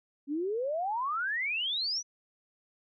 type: exponential sweep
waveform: sine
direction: up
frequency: 272.5 to 6040 Hz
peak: -29 dBFS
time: 0.27-2.03 s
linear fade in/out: 50 ms
effects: none